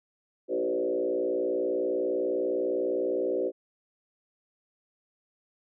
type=tone with frequency modulation; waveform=sine; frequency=442.5 Hz; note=A4; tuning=10 cents sharp; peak=-25 dBFS; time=0.48-3.52 s; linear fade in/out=50 ms; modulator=59.9 Hz; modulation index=2; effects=none